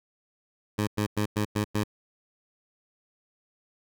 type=tone bursts; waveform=15% pulse; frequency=105 Hz; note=G#2; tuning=19 cents sharp; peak=-18 dBFS; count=6; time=0.78-1.838 s; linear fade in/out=10 ms; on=93 ms; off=100 ms; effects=none